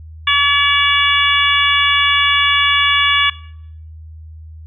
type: harmonic tone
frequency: 570 Hz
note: C#5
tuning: 48 cents sharp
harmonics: 2 / 3 / 4 / 5 / 6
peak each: -17 / -17 / -17 / -17 / -17 dBFS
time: 0.27-3.3 s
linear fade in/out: 5 ms
effects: noise-tail reverb RT60 0.7 s tail -20 dB re dry + added 79 Hz sine -32 dBFS peak until 4.66 s